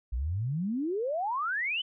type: exponential sweep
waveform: sine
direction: up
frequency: 55.1 to 3112 Hz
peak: -28 dBFS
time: 0.12-1.82 s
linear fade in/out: 10 ms
effects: none